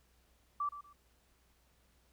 sine tone with echo, 1163 Hz, D6, 17 cents flat, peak -32 dBFS, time 0.6-0.69 s, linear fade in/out 5 ms, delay 120 ms, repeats 2, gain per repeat -12 dB, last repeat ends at 0.93 s, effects added 60 Hz sine -70 dBFS peak until 2.12 s + pink hiss -72 dBFS RMS until 2.12 s

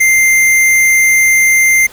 square tone, 2093 Hz, C7, in tune, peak -7 dBFS, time 0-1.87 s, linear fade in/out 10 ms, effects pink hiss -37 dBFS RMS until 1.92 s

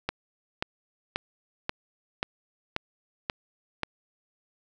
click train, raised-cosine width 0.3 ms, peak -11 dBFS, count 8, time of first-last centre 0.09-3.833 s, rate 1.87 Hz, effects none

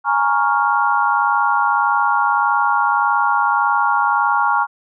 sine chord, Bb minor seventh, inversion third, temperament equal, 830.6 / 932.3 / 1108.7 / 1396.9 Hz, Ab5 / Bb5 / Db6 / F6, 0 / 0 / 0 / 0 cents, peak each -19 dBFS, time 0.04-4.67 s, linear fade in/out 50 ms, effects none

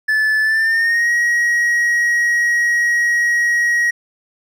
triangle tone with pitch glide, 1740 to 1897.5 Hz, A6 to A#6, -20 to +30 cents, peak -11 dBFS, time 0.08-3.91 s, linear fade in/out 10 ms, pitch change +150 cents, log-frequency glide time 0.42-1.11 s, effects none

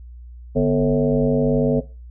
sine tone with frequency modulation, 345.2 Hz, F4, 20 cents flat, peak -14 dBFS, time 0.55-1.81 s, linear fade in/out 20 ms, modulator 98.2 Hz, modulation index 2.4, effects noise-tail reverb RT60 0.3 s tail -17 dB re dry + added 60 Hz sine -36 dBFS peak until 2.1 s

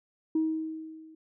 sine tone with level ramp, 317.5 Hz, D#4, 35 cents sharp, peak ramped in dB -21 to -49 dBFS, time 0.35-1.15 s, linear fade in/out 5 ms, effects tanh soft clip ceiling -19 dBFS

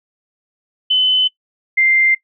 sine tone pair in turn, 3029 / 2093 Hz, F#7 / C7, +40 / 0 cents, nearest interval tritone, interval 640 cents, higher first, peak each -10 dBFS, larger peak neither, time 0.9-1.28 / 1.77-2.15 s, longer neither, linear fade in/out 10 ms, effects noise-tail reverb RT60 0.1 s tail -19 dB re dry

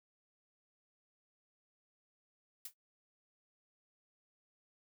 blue noise with exponential decay, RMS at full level -39 dBFS, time 2.65-2.74 s, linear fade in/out 5 ms, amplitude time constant 18 ms, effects noise-tail reverb RT60 0.1 s tail -20 dB re dry

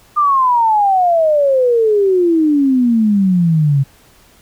sine exponential sweep, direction down, 1215 to 134.5 Hz, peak -9 dBFS, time 0.16-3.84 s, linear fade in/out 20 ms, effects pink hiss -48 dBFS RMS until 4.41 s

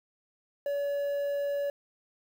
triangle tone with quantisation, 569 Hz, C#5, 45 cents sharp, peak -26 dBFS, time 0.66-1.7 s, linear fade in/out 2 ms, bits 9, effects none

